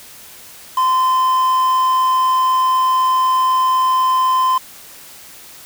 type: tone with quantisation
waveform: triangle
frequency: 1032 Hz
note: C6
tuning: 24 cents flat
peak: -10 dBFS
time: 0.77-4.58 s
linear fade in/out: 5 ms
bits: 5
effects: white hiss -39 dBFS RMS until 5.65 s